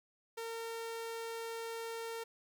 sawtooth tone, 457.1 Hz, A#4, 34 cents flat, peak -36 dBFS, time 0.37-2.24 s, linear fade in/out 10 ms, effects none

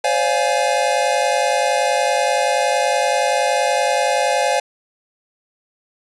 square chord, D half-diminished seventh, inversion third, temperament equal with one note detuned, 523.3 / 573.9 / 698.5 / 830.6 Hz, C5 / D5 / F5 / Ab5, 0 / -40 / 0 / 0 cents, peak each -22 / -22 / -22 / -21 dBFS, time 0.04-4.6 s, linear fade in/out 5 ms, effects resampled to 24000 Hz + 8-bit

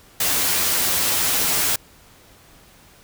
white noise with comb filter, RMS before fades -20 dBFS, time 0.2-1.76 s, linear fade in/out 5 ms, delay 11 ms, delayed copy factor +0.55, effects pink hiss -50 dBFS RMS until 3.03 s

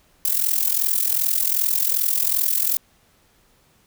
violet noise with amplitude modulation, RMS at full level -17 dBFS, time 0.25-2.77 s, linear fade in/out 2 ms, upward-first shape sine, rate 42.6 Hz, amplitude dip 80%, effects pink hiss -59 dBFS RMS until 3.86 s

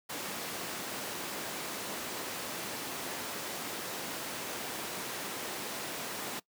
pink high-pass noise, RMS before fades -39 dBFS, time 0.09-6.4 s, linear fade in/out 10 ms, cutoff 250 Hz, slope 12 dB/octave, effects noise-tail reverb RT60 0.1 s tail -21 dB re dry

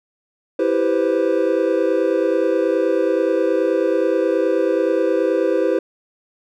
triangle chord, C major seventh, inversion first, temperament equal, 329.6 / 392 / 493.9 / 523.3 Hz, E4 / G4 / B4 / C5, 0 / 0 / 0 / 0 cents, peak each -19 dBFS, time 0.59-5.79 s, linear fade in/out 5 ms, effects none

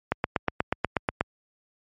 click train, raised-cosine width 0.5 ms, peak -7 dBFS, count 10, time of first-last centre 0.12-1.21 s, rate 8.26 Hz, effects high-pass 60 Hz 12 dB/octave + MP3 48 kbps

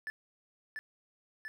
triangle tone with echo, 1747 Hz, A6, 13 cents flat, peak -34 dBFS, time 0.07-0.1 s, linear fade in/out 0 ms, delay 690 ms, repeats 2, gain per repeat -2 dB, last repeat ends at 1.48 s, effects none

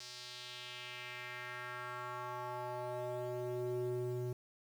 square tone with band-pass filter sweep, 123.47 Hz, B2, in tune, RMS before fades -42 dBFS, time 0-4.33 s, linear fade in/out 5 ms, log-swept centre 5100 to 260 Hz, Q 2.3, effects 10-bit

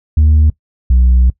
sine tone pair in turn, 76.6 / 62.06 Hz, D#2 / B1, -27 / +9 cents, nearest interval major third, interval 364 cents, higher first, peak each -3 dBFS, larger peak neither, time 0.17-0.5 / 0.9-1.3 s, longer second, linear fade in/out 5 ms, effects noise-tail reverb RT60 0.1 s tail -21 dB re dry + tanh soft clip ceiling -4 dBFS

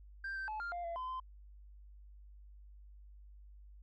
sine tone with pitch steps, 1579 / 1556 / 861 / 1397 / 699 / 679 / 1022 / 1032 Hz, G6 / G6 / A5 / F6 / F5 / F5 / C6 / C6, +12 / -13 / -38 / 0 / +1 / -49 / -41 / -24 cents, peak -36 dBFS, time 0.24-1.2 s, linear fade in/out 5 ms, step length 120 ms, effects tanh soft clip ceiling -37 dBFS + added 50 Hz sine -53 dBFS peak until 3.82 s

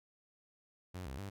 sawtooth tone with pitch steps, 91.3 / 66.2 / 99 Hz, F#2 / C2 / G2, -23 / +21 / +18 cents, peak -38 dBFS, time 0.94-1.3 s, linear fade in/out 10 ms, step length 120 ms, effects none

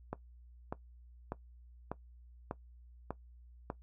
click train, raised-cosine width 1 ms, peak -23 dBFS, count 7, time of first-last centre 0.13-3.701 s, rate 1.68 Hz, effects noise-tail reverb RT60 0.1 s tail -17 dB re dry + added 60 Hz sine -54 dBFS peak until 3.82 s

